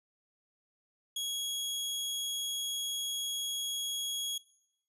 sawtooth tone, 3322 Hz, G#7, in tune, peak -30 dBFS, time 1.16-4.38 s, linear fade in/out 5 ms, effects noise-tail reverb RT60 0.8 s tail -21 dB re dry + resampled to 32000 Hz

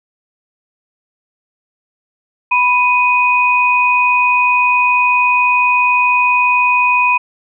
sine tone pair together, 987.8 / 2493 Hz, B5 / D#7, 0 / +3 cents, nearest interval octave + major third, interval 1603 cents, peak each -12 dBFS, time 2.51-7.18 s, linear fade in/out 10 ms, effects none

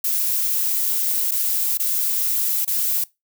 violet noise with dropouts, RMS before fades -21 dBFS, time 0.04-3.04 s, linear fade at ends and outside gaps 5 ms, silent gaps 1.311-1.317 / 1.774-1.796 / 2.648-2.676 s, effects noise-tail reverb RT60 0.2 s tail -21 dB re dry

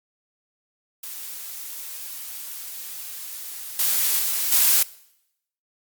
blue noise with level steps, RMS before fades -35 / -21 / -24 / -17 dBFS, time 1.03-4.83 s, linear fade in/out 5 ms, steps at 3.79 / 4.19 / 4.52 s, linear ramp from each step 2 ms, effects noise-tail reverb RT60 0.8 s tail -21 dB re dry + Opus 48 kbps

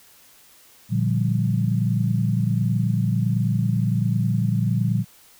sine chord, G minor seventh, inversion first, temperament equal, 116.54 / 146.83 / 174.61 / 196 Hz, Bb2 / D3 / F3 / G3, 0 / 0 / 0 / 0 cents, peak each -21 / -26 / -25 / -26 dBFS, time 0.89-5.05 s, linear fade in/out 50 ms, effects white hiss -52 dBFS RMS until 5.39 s

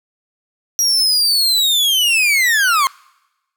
40% pulse linear sweep, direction down, 5730 to 1039 Hz, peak -11 dBFS, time 0.79-2.87 s, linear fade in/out 0 ms, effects noise-tail reverb RT60 1.0 s tail -26 dB re dry

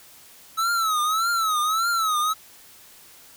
square tone with vibrato, 1300 Hz, E6, 24 cents flat, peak -21 dBFS, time 0.57-2.34 s, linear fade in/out 20 ms, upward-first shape triangle, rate 1.7 Hz, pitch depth 140 cents each way, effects white hiss -49 dBFS RMS until 3.36 s

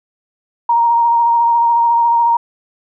sine tone with vibrato, 936 Hz, A#5, 7 cents sharp, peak -9 dBFS, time 0.69-2.37 s, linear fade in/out 5 ms, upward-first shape sine, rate 14 Hz, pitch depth 18 cents each way, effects none

